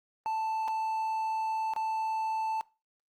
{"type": "tone with dropouts", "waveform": "triangle", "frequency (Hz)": 882, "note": "A5", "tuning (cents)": 4, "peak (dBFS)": -27, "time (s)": [0.26, 2.61], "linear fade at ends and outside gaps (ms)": 0, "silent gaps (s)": [[0.678, 0.682], [1.736, 1.763]], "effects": ["noise-tail reverb RT60 0.3 s tail -22 dB re dry", "Opus 24 kbps"]}